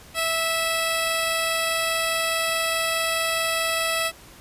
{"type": "tone pair together", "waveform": "10% pulse", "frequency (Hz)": [655.7, 2598], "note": ["E5", "E7"], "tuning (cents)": [-9, -26], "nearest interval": "2 octaves", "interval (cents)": 2383, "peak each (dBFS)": [-14, -21], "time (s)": [0.14, 4.12], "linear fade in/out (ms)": 50, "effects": ["pink hiss -47 dBFS RMS until 4.4 s", "resampled to 32000 Hz"]}